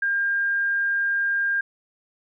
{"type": "tone", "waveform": "sine", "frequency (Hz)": 1605, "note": "G6", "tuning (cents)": 40, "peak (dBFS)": -20, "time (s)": [0.02, 1.61], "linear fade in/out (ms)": 5, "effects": []}